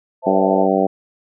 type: chord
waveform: sine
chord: A minor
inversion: first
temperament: equal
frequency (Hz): 523.3 / 659.3 / 880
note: C5 / E5 / A5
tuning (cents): 0 / 0 / 0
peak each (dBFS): -27 / -24 / -24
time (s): 0.22-0.68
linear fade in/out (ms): 50
type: harmonic tone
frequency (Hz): 96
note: G2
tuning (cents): -36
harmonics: 2 / 3 / 4 / 5 / 6 / 7 / 8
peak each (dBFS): -21 / -21 / -21 / -21 / -21 / -21 / -21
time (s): 0.26-0.87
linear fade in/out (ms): 10
effects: none